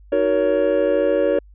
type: chord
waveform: triangle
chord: D# minor seventh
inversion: none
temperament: just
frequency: 311.1 / 373.4 / 466.7 / 560 Hz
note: D#4 / F#4 / A#4 / C#5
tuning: 0 / +16 / +2 / +18 cents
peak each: -22 / -22 / -19 / -16 dBFS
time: 0.12-1.39 s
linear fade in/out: 5 ms
effects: added 50 Hz sine -43 dBFS peak until 1.54 s + resampled to 8000 Hz